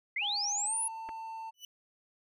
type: linear sweep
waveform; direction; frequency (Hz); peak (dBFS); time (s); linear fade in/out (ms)
sine; up; 1975.5 to 10630; -30; 0.16-0.88; 5
type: tone with pitch glide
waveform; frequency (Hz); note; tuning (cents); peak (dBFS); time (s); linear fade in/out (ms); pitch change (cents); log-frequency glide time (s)
triangle; 821 to 895.3; G#5 to A5; -20 to +30; -37; 0.21-1.51; 20; +150; 0.65-0.74
type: clicks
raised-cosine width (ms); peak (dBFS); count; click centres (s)
0.5; -31; 2; 1.089 / 1.092
type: tone with exponential growth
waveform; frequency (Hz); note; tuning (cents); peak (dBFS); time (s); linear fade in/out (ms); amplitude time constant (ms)
30% pulse; 2974; F#7; +8; -37; 1.54-1.65; 2; 22
effects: none